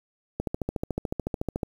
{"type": "click train", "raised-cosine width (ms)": 2, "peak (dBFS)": -14, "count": 18, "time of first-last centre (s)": [0.4, 1.632], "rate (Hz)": 13.8, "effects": ["8-bit"]}